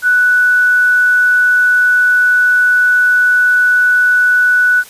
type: tone with quantisation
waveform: sine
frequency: 1482 Hz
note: F#6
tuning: 2 cents sharp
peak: -7 dBFS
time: 0.02-4.84 s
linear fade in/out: 50 ms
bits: 6
effects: white hiss -37 dBFS RMS until 4.89 s + resampled to 32000 Hz